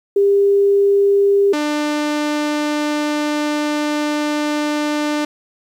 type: tone pair in turn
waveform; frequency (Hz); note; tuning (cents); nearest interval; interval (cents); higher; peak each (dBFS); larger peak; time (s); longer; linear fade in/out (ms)
sine / sawtooth; 400 / 298.2; G4 / D4; +35 / +27; perfect fourth; 508; first; -10 / -13; first; 0.16-1.53 / 1.53-5.25; second; 5
effects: low-pass 7000 Hz 12 dB/octave + 8-bit